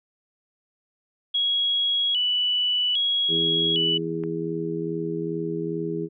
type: tone with vibrato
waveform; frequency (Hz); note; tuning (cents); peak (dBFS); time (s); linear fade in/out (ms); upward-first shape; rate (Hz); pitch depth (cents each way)
sine; 3136; G7; 0; -20; 1.34-3.98; 10; square; 0.62; 97
type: harmonic tone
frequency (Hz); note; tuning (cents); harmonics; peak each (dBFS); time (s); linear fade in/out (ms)
82.41; E2; 0; 2 / 3 / 4 / 5; -31 / -38 / -30 / -29; 3.28-6.09; 50
type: click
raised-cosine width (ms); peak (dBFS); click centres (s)
0.5; -27; 4.237
effects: none